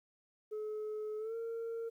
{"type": "tone with pitch glide", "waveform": "sine", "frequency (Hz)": [427.9, 458.6], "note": ["A4", "A#4"], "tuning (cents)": [-48, -28], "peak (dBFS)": -35, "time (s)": [0.51, 1.9], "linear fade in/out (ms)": 20, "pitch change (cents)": 120, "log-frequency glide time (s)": [1.18, 1.35], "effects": ["tanh soft clip ceiling -36 dBFS", "12-bit"]}